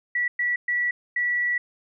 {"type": "tone bursts at uneven times", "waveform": "sine", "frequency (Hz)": 1947, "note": "B6", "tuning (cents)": -25, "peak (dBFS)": -21, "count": 4, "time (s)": [[0.15, 0.28], [0.39, 0.56], [0.68, 0.91], [1.16, 1.58]], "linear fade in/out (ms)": 5, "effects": []}